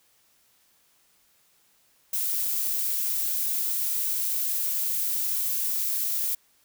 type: noise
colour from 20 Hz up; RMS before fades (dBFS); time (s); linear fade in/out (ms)
violet; -27; 2.13-6.35; 5
effects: white hiss -64 dBFS RMS until 6.64 s